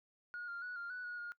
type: tone with pitch steps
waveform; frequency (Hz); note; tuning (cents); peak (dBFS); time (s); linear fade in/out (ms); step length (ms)
sine; 1441 / 1396 / 1469 / 1397 / 1483 / 1451 / 1425; F#6 / F6 / F#6 / F6 / F#6 / F#6 / F6; -46 / -1 / -13 / 0 / +4 / -34 / +34; -40; 0.34-1.32; 0; 140
effects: noise-tail reverb RT60 0.1 s tail -21 dB re dry + tanh soft clip ceiling -38 dBFS